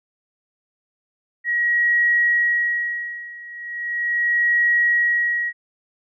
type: tone with tremolo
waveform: sine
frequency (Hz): 1904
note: A#6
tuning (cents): +36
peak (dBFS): -14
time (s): 1.44-5.53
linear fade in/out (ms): 50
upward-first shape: sine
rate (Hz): 0.38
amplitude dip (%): 90
effects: none